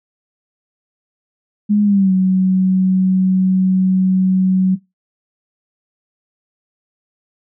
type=tone with pitch glide; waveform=sine; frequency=207.7 to 187.19 Hz; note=G#3 to F#3; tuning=0 to +20 cents; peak=-10 dBFS; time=1.69-4.76 s; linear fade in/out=20 ms; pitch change=-180 cents; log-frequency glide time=1.83-2.12 s; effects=noise-tail reverb RT60 0.2 s tail -19 dB re dry